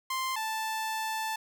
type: tone pair in turn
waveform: sawtooth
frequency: 1046.5 / 880 Hz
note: C6 / A5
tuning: 0 / 0 cents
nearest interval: minor third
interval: 300 cents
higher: first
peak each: -26 / -27 dBFS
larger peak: first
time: 0.1-0.36 / 0.36-1.36 s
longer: second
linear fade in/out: 5 ms
effects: none